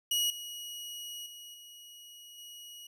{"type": "tone with level steps", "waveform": "sawtooth", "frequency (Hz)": 2905, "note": "F#7", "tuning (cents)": -32, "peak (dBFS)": [-24, -37, -43, -46, -43], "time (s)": [0.11, 2.87], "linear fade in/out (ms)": 5, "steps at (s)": [0.3, 1.26, 1.54, 2.38], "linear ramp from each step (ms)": 2, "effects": []}